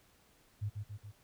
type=tone with echo; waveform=sine; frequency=103.83 Hz; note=G#2; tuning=in tune; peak=-33 dBFS; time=0.61-0.7 s; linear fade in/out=20 ms; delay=140 ms; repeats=3; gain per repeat=-4 dB; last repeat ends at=1.12 s; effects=pink hiss -67 dBFS RMS until 1.23 s